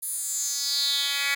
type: tone with high-pass filter sweep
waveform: 10% pulse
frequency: 281.2 Hz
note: C#4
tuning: 25 cents sharp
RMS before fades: -27 dBFS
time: 0.02-1.35 s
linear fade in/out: 10 ms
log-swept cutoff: 11000 to 2200 Hz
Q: 4.2
effects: none